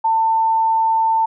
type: tone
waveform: sine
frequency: 895 Hz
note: A5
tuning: 29 cents sharp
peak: -13 dBFS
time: 0.04-1.26 s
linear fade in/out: 10 ms
effects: none